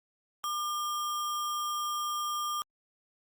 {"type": "tone with sample-and-hold", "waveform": "sine", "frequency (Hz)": 1198, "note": "D6", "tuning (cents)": 34, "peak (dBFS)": -30, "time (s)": [0.44, 2.62], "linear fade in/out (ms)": 0, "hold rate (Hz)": 4410, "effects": ["Opus 48 kbps"]}